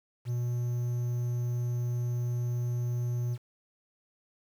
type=tone with quantisation; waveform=triangle; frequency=121.1 Hz; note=B2; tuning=34 cents flat; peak=-26 dBFS; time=0.25-3.38 s; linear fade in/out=50 ms; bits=9; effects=none